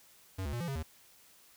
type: tone with pitch steps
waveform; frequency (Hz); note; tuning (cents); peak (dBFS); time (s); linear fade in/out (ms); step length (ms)
square; 94.6 / 71.9 / 119.5 / 171.4 / 136.5 / 78.8; F#2 / D2 / A#2 / F3 / C#3 / D#2; +39 / -36 / +43 / -32 / -26 / +23; -35; 0.38-0.83; 10; 75
effects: white hiss -61 dBFS RMS until 1.56 s